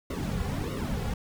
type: noise with flanger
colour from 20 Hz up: brown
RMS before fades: -31 dBFS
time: 0.1-1.14 s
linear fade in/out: 5 ms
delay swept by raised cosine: 1.2 to 3.3 ms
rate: 1.6 Hz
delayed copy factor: -0.9
effects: none